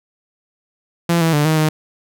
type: tone with pitch steps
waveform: sawtooth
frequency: 170 / 163.5 / 147.7 / 157.5 / 155.1 Hz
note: F3 / E3 / D3 / D#3 / D#3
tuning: -46 / -14 / +10 / +21 / -5 cents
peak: -9 dBFS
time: 1.09-1.69 s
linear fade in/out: 5 ms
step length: 120 ms
effects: none